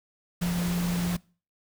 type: tone in noise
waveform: sine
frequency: 174.8 Hz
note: F3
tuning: 2 cents sharp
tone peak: -25 dBFS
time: 0.41-1.17 s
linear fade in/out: 10 ms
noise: pink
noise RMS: -35 dBFS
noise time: 0.41-1.17 s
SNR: +7 dB
effects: noise-tail reverb RT60 0.4 s tail -24 dB re dry